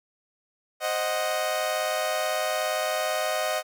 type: chord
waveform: sawtooth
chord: C diminished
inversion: none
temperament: equal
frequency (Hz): 523.3 / 622.3 / 740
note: C5 / Eb5 / Gb5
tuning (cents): 0 / 0 / 0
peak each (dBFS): -29 / -23 / -27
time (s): 0.8-3.63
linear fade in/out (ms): 50
effects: none